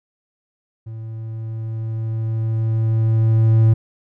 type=tone with level ramp; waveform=triangle; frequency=111.7 Hz; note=A2; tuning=27 cents sharp; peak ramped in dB=-27 to -7 dBFS; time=0.86-3.74 s; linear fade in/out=10 ms; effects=none